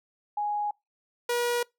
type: tone pair in turn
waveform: sine / sawtooth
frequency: 830.6 / 480.8 Hz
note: G#5 / B4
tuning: 0 / -46 cents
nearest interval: major sixth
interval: 946 cents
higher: first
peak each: -26 / -21 dBFS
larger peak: second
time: 0.37-0.71 / 1.29-1.63 s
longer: neither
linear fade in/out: 5 ms
effects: noise-tail reverb RT60 0.2 s tail -25 dB re dry